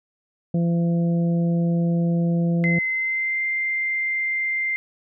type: harmonic tone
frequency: 170 Hz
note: F3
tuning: 46 cents flat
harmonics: 1 / 2 / 3 / 4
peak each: -18 / -31 / -31 / -38 dBFS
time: 0.54-2.79 s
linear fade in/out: 5 ms
type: tone with pitch glide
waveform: sine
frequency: 2058 to 2092 Hz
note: C7 to C7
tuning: -29 to -1 cents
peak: -21 dBFS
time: 2.64-4.76 s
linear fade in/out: 0 ms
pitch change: +28 cents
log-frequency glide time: 2.86-3.43 s
effects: none